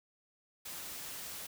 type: noise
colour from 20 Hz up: white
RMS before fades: -44 dBFS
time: 0.65-1.47 s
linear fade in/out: 10 ms
effects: none